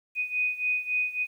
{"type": "beating tone pair", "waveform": "sine", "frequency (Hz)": [2489, 2492.6], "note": ["D#7", "D#7"], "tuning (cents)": [0, 2], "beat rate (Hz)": 3.6, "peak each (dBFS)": [-27, -30], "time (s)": [0.15, 1.27], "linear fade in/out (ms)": 50, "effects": ["10-bit"]}